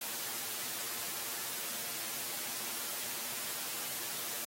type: noise with comb filter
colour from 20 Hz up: white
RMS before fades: -39 dBFS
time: 0.01-4.45 s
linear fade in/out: 5 ms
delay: 8.6 ms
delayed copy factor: +0.55
effects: high-pass 150 Hz 12 dB/octave + AAC 48 kbps